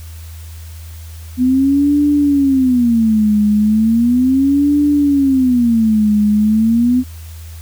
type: tone with vibrato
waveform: sine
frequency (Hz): 246.9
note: B3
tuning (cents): 0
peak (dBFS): -9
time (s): 1.37-7.04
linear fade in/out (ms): 50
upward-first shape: sine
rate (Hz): 0.36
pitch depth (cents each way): 290
effects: added 81 Hz sine -29 dBFS peak until 7.61 s + white hiss -42 dBFS RMS until 7.61 s